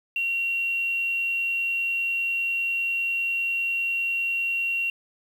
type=tone with quantisation; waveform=sine; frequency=2745 Hz; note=F7; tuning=31 cents flat; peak=-23 dBFS; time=0.16-4.9 s; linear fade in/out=2 ms; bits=8; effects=none